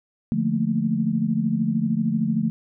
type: chord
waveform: sine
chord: Bb major seventh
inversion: first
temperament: equal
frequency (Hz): 146.83 / 174.61 / 220 / 233.1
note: D3 / F3 / A3 / Bb3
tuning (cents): 0 / 0 / 0 / 0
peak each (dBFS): -28 / -26 / -22 / -28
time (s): 0.32-2.5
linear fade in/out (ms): 0
effects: none